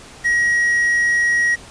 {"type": "tone with quantisation", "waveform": "triangle", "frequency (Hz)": 1900, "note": "A#6", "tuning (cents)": 33, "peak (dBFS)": -12, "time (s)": [0.24, 1.56], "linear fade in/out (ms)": 20, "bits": 6, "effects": ["pink hiss -40 dBFS RMS until 1.7 s", "resampled to 22050 Hz"]}